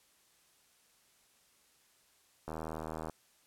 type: click train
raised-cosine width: 1 ms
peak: -26 dBFS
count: 50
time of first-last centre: 2.48-3.097 s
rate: 79.4 Hz
effects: white hiss -68 dBFS RMS until 3.46 s + low-pass 12000 Hz 12 dB/octave